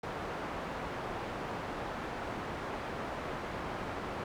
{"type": "low-pass noise", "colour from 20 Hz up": "white", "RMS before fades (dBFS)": -39, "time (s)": [0.03, 4.24], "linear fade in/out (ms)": 5, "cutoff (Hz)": 1100, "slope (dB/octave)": 12, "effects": []}